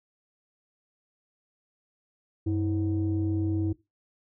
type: tone pair together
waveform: sine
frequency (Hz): 95.47 / 322.5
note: G2 / E4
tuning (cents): -45 / -38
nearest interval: octave + major sixth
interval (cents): 2107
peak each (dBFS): -26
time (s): 2.46-3.73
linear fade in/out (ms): 10
effects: noise-tail reverb RT60 0.2 s tail -17 dB re dry + tanh soft clip ceiling -19 dBFS